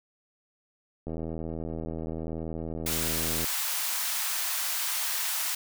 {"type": "click train", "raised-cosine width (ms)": 2, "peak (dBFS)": -22, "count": 193, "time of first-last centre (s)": [1.07, 3.443], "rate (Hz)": 80.9}
{"type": "high-pass noise", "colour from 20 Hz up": "white", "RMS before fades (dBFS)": -30, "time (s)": [2.86, 5.55], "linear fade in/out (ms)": 5, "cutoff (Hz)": 760, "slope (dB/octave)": 24}
{"effects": []}